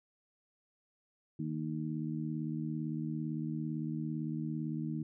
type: harmonic tone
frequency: 77.78 Hz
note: D#2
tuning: in tune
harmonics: 2 / 3 / 4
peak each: -37 / -39 / -40 dBFS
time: 1.39-5.03 s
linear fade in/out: 5 ms
effects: none